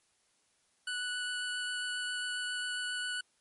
25% pulse tone with vibrato, 1480 Hz, F#6, in tune, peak -30 dBFS, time 0.87-3.21 s, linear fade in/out 5 ms, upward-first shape triangle, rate 7.4 Hz, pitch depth 10 cents each way, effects white hiss -72 dBFS RMS until 3.4 s + MP3 48 kbps

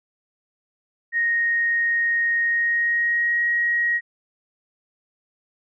sine tone with pitch glide, 1864.7 to 1891.8 Hz, A#6 to A#6, 0 to +25 cents, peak -18 dBFS, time 1.12-4.01 s, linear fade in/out 50 ms, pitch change +25 cents, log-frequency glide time 2.44-3.43 s, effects none

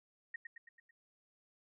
sine tone with echo, 1864.7 Hz, A#6, in tune, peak -39 dBFS, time 0.34-0.36 s, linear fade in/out 5 ms, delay 110 ms, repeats 5, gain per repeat -5 dB, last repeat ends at 0.91 s, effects none

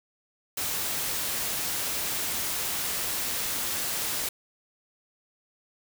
white noise, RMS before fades -30 dBFS, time 0.57-4.29 s, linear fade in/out 5 ms, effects none

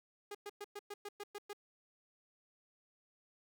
sawtooth tone bursts, 409.9 Hz, G#4, 23 cents flat, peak -39 dBFS, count 9, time 0.31-1.532 s, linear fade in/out 5 ms, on 38 ms, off 110 ms, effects none

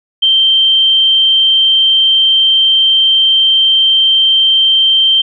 sine tone, 3136 Hz, G7, in tune, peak -6 dBFS, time 0.22-5.22 s, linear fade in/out 10 ms, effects none

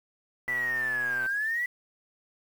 click train, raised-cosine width 0.5 ms, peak -26 dBFS, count 98, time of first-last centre 0.48-1.262 s, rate 124 Hz
sine linear two-way sweep, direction down then up, 1983 to 1538 to 1983 Hz, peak -26 dBFS, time 0.48-1.66 s, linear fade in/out 5 ms, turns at 1.25 s
effects 8-bit

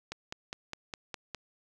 click train, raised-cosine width 0.2 ms, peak -20 dBFS, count 7, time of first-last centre 0.12-1.347 s, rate 4.89 Hz, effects none

